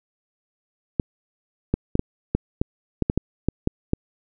clicks, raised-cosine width 3 ms, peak -6 dBFS, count 12, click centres 0.998 / 1.74 / 1.954 / 1.994 / 2.35 / 2.615 / 3.023 / 3.099 / 3.176 / 3.486 / 3.674 / 3.934 s, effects none

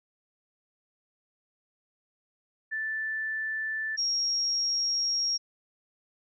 sine tone pair in turn, 1760 / 5588 Hz, A6 / F8, 0 / 0 cents, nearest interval octave + minor sixth, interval 2000 cents, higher second, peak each -29 / -25 dBFS, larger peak second, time 2.71-3.97 / 3.97-5.38 s, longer second, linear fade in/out 20 ms, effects none

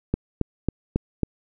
click train, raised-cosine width 3 ms, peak -8 dBFS, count 5, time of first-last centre 0.14-1.233 s, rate 3.66 Hz, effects none

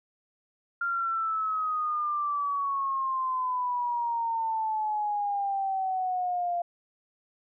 sine exponential sweep, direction down, 1396.9 to 692 Hz, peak -26 dBFS, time 0.81-6.62 s, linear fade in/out 5 ms, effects none

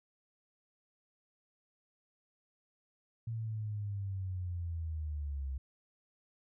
sine linear sweep, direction down, 115 to 65.41 Hz, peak -35 dBFS, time 3.27-5.58 s, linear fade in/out 5 ms, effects none

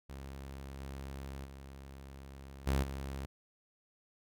sawtooth tone with level steps, 67.9 Hz, C#2, 35 cents flat, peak -40 / -38 / -44 / -25 / -35 dBFS, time 0.09-3.26 s, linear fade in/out 10 ms, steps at 0.79 / 1.44 / 2.66 / 2.82 s, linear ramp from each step 20 ms, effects none

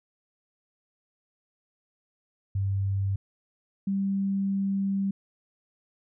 sine tone pair in turn, 98 / 196 Hz, G2 / G3, 0 / 0 cents, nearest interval octave, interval 1200 cents, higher second, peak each -24 dBFS, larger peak neither, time 2.55-3.16 / 3.87-5.11 s, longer second, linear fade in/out 5 ms, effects none

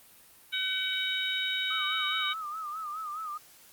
harmonic tone, 756 Hz, F#5, 37 cents sharp, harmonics 2 / 3 / 4 / 5, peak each -35 / -35 / -34 / -32 dBFS, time 0.52-2.34 s, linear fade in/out 20 ms
sine tone with vibrato, 1244.5 Hz, D#6, in tune, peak -34 dBFS, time 1.7-3.38 s, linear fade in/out 10 ms, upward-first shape sine, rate 4.8 Hz, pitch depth 90 cents each way
effects white hiss -56 dBFS RMS until 3.72 s + Opus 32 kbps

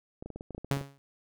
clicks, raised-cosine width 2 ms, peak -27 dBFS, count 12, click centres 0.225 / 0.26 / 0.303 / 0.36 / 0.409 / 0.507 / 0.548 / 0.58 / 0.646 / 0.725 / 0.77 / 0.812 s
sawtooth tone with exponential decay, 138.9 Hz, C#3, 4 cents sharp, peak -20 dBFS, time 0.71-0.98 s, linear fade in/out 0 ms, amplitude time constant 58 ms
effects none

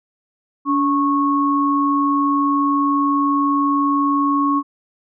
sine tone pair together, 285.7 / 1100 Hz, D4 / C#6, -48 / -14 cents, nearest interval octave + major seventh, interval 2334 cents, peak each -17 dBFS, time 0.65-4.63 s, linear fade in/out 50 ms, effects none

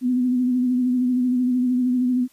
sine tone with vibrato, 250.3 Hz, B3, 23 cents sharp, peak -17 dBFS, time 0.01-2.28 s, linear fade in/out 50 ms, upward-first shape sine, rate 13 Hz, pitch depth 36 cents each way, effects white hiss -58 dBFS RMS until 2.32 s + resampled to 32000 Hz

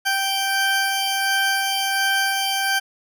20% pulse tone pair together, 781 / 1563.4 Hz, G5 / G6, -7 / -5 cents, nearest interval octave, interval 1202 cents, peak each -17 dBFS, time 0.05-2.8 s, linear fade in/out 20 ms, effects none

